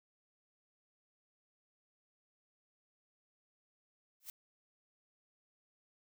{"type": "noise with exponential growth", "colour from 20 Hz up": "blue", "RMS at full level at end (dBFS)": -41, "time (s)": [4.2, 4.3], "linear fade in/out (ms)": 2, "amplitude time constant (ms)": 21, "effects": []}